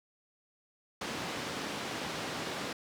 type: band-pass noise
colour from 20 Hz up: pink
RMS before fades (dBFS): -38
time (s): 1.01-2.73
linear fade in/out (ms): 5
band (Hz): 180 to 5400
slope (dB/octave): 12
effects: none